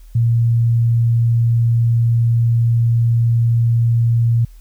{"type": "tone", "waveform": "sine", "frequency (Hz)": 116.54, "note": "A#2", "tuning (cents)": 0, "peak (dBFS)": -11, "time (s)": [0.15, 4.45], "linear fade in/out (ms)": 5, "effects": ["added 40 Hz sine -37 dBFS peak until 4.6 s", "white hiss -56 dBFS RMS until 4.6 s"]}